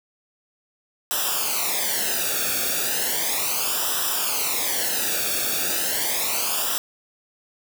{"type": "noise with flanger", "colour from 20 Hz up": "white", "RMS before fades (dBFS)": -24, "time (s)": [1.11, 6.78], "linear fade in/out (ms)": 0, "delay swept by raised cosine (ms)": [0.45, 1], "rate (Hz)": 0.35, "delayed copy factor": -0.8, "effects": []}